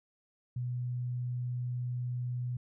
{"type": "tone", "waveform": "sine", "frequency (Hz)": 123.47, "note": "B2", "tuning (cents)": 0, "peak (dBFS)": -32, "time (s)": [0.56, 2.57], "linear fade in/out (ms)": 5, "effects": []}